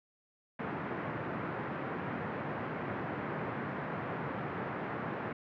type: band-pass noise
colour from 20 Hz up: pink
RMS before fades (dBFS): -38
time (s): 0.59-5.33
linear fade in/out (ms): 5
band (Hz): 120 to 1900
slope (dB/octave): 24
effects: none